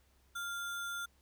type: tone with sample-and-hold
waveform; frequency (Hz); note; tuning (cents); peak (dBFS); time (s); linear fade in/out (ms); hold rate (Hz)
sine; 1396.9; F6; 0; -37; 0.35-1.06; 10; 4900
effects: added 66 Hz sine -68 dBFS peak until 1.21 s + pink hiss -72 dBFS RMS until 1.21 s